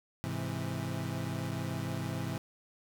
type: chord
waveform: 30% pulse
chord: Ab augmented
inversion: none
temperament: equal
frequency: 103.83 / 130.81 / 164.81 Hz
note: Ab2 / C3 / E3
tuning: 0 / 0 / 0 cents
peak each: -36 / -35 / -36 dBFS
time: 0.24-2.38 s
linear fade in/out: 0 ms
effects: none